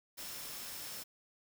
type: tone in noise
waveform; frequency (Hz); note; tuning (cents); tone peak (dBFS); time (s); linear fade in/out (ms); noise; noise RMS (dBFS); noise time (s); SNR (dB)
sine; 5330; E8; +18; -53; 0.17-1.04; 20; white; -45; 0.17-1.04; -11
effects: none